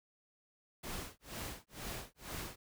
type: noise with tremolo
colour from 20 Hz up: pink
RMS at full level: -42 dBFS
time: 0.83-2.56 s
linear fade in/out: 10 ms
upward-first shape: sine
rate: 2.1 Hz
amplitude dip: 100%
effects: none